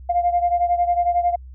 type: beating tone pair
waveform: sine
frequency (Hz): 698.5 / 709.5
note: F5 / F5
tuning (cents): 0 / +27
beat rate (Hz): 11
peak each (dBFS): -17 / -21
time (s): 0.09-1.36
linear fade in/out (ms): 10
effects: tanh soft clip ceiling -9 dBFS + added 64 Hz sine -36 dBFS peak until 1.54 s